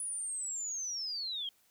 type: linear sweep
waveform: sine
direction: down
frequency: 9930 to 3149 Hz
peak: -35 dBFS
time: 0-1.49 s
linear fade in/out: 2 ms
effects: white hiss -69 dBFS RMS until 1.7 s